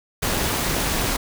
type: noise with amplitude modulation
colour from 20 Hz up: pink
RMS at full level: -20 dBFS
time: 0.22-1.17 s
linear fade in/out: 10 ms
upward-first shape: sine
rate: 226 Hz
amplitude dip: 60%
effects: none